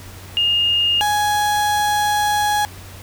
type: tone pair in turn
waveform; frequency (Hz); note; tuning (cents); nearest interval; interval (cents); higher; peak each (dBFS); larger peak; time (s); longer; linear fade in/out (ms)
sine / 35% pulse; 2835 / 833.7; F7 / G#5; +25 / +6; octave + major sixth; 2119; first; -14; neither; 0.37-1.01 / 1.01-2.65; second; 0
effects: added 93 Hz sine -37 dBFS peak until 3.02 s + pink hiss -40 dBFS RMS until 3.02 s